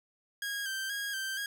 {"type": "tone with vibrato", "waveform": "sawtooth", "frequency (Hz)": 1600, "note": "G6", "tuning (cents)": 35, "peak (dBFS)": -30, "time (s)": [0.42, 1.46], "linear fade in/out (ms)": 2, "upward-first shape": "square", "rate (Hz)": 2.1, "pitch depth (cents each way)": 41, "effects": []}